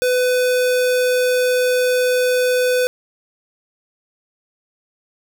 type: tone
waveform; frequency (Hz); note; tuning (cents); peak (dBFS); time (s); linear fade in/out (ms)
square; 501; B4; +25; -15; 0.02-2.87; 0
effects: none